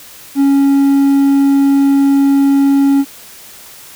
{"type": "tone", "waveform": "triangle", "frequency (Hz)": 277.2, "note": "C#4", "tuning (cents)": 0, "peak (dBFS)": -5, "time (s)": [0.35, 3.05], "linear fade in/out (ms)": 50, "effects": ["white hiss -36 dBFS RMS until 3.95 s"]}